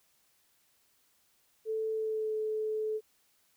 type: tone with pitch glide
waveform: sine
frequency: 440 to 432.9 Hz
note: A4 to A4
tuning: 0 to -28 cents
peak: -30 dBFS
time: 1.65-3.01 s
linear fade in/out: 50 ms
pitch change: -28 cents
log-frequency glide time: 1.92-2.35 s
effects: white hiss -70 dBFS RMS until 3.56 s